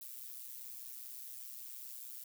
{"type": "noise with amplitude modulation", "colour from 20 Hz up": "violet", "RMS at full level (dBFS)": -45, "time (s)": [0.01, 2.24], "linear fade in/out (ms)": 5, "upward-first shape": "sine", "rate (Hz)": 125, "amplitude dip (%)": 70, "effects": []}